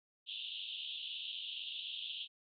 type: band-pass noise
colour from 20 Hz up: white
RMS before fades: -44 dBFS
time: 0.26-2.28 s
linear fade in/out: 50 ms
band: 2800 to 3700 Hz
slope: 96 dB/octave
effects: none